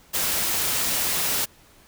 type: noise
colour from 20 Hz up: white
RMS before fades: -24 dBFS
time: 0.13-1.46 s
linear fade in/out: 20 ms
effects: pink hiss -54 dBFS RMS until 1.87 s